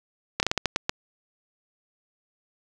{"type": "slowing click train", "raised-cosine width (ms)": 0.2, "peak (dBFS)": -5, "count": 8, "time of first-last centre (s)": [0.4, 0.894], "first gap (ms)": 29, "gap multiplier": 1.29, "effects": []}